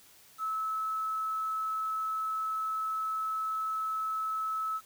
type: tone with quantisation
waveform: sine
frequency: 1300 Hz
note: E6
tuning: 24 cents flat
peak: -30 dBFS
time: 0.38-4.81 s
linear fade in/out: 50 ms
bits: 9
effects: white hiss -58 dBFS RMS until 4.85 s